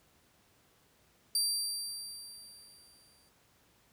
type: tone with exponential decay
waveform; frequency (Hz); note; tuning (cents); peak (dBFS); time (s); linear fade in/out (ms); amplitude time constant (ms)
25% pulse; 4699; D8; 0; -22; 1.35-3.29; 2; 420
effects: pink hiss -67 dBFS RMS until 3.92 s + high-pass 60 Hz 12 dB/octave